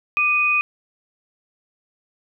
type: tone pair together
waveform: sine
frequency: 1192.4 / 2489 Hz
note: D6 / D#7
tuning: +26 / 0 cents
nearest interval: octave + minor second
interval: 1274 cents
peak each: -24 / -16 dBFS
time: 0.17-0.61 s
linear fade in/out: 0 ms
effects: none